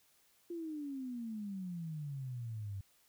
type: exponential sweep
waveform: sine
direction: down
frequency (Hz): 349.2 to 95.6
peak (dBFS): -39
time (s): 0.5-2.81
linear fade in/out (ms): 5
effects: white hiss -70 dBFS RMS until 3.08 s